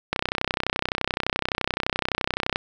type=click train; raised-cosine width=0.3 ms; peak=-6 dBFS; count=78; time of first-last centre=0.13-2.559 s; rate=31.7 Hz; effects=none